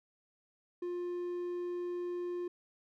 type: tone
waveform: triangle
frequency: 353 Hz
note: F4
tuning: 19 cents sharp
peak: -33 dBFS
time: 0.82-2.48 s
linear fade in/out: 5 ms
effects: none